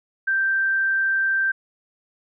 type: tone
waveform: sine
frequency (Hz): 1568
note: G6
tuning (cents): 0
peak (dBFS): -18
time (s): 0.27-1.52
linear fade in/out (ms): 10
effects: none